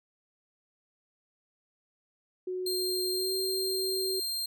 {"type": "tone with pitch glide", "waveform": "sine", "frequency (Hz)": [367.9, 378.9], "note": ["F#4", "F#4"], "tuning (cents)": [-10, 41], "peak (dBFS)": -31, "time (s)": [2.47, 4.2], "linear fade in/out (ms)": 5, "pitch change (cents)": 51, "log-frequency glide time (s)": [3.11, 3.33]}
{"type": "tone", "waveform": "sawtooth", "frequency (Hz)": 4186, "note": "C8", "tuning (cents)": 0, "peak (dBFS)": -28, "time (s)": [2.66, 4.46], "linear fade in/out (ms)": 5}
{"effects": []}